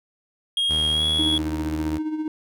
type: tone with pitch glide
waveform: triangle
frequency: 3258 to 3352 Hz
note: G#7 to G#7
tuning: -34 to +15 cents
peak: -18 dBFS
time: 0.57-1.38 s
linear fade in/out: 2 ms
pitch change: +49 cents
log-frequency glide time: 0.91-1.04 s
type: tone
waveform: sawtooth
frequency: 77.78 Hz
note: D#2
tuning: in tune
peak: -24 dBFS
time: 0.69-1.99 s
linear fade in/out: 20 ms
type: tone with tremolo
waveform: triangle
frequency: 310 Hz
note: D#4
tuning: 6 cents flat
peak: -20 dBFS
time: 1.19-2.28 s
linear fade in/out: 2 ms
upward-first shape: sine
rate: 15 Hz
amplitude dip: 55%
effects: none